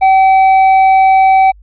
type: tone with tanh clipping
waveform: triangle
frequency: 766 Hz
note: G5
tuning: 40 cents flat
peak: -6 dBFS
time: 0.01-1.52 s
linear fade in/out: 20 ms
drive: 12 dB
effects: added 50 Hz sine -37 dBFS peak until 1.62 s + resampled to 8000 Hz